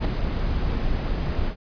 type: noise with ADSR envelope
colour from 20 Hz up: brown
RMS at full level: -17 dBFS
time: 0-1.56 s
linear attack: 47 ms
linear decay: 7 ms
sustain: -7 dB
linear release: 84 ms
effects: resampled to 11025 Hz